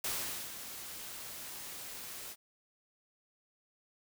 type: noise with ADSR envelope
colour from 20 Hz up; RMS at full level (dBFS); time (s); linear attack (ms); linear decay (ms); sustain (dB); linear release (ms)
white; -35; 0.04-2.36; 4; 450; -10; 49
effects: none